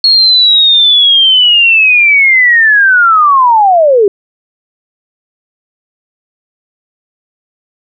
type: linear sweep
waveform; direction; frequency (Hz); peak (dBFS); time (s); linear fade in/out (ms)
sine; down; 4320 to 383.1; -3; 0.04-4.08; 2
effects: none